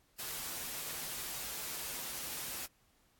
white noise with comb filter, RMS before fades -41 dBFS, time 0.18-2.67 s, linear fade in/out 20 ms, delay 10 ms, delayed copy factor -0.5, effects pink hiss -71 dBFS RMS until 3.19 s + AAC 64 kbps

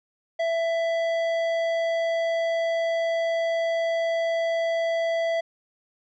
triangle tone with tanh clipping, 664 Hz, E5, 12 cents sharp, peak -24 dBFS, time 0.39-5.41 s, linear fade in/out 10 ms, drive 16 dB, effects none

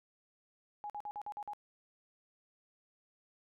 sine tone bursts, 830.6 Hz, G#5, in tune, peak -39 dBFS, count 7, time 0.84-1.534 s, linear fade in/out 0 ms, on 58 ms, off 48 ms, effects none

